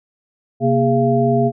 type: tone cluster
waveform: sine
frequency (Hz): 131.1 / 235.5 / 409.2 / 684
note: C3 / A#3 / G#4 / F5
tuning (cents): +4 / +18 / -26 / -36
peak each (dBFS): -18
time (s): 0.6-1.52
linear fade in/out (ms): 50
effects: none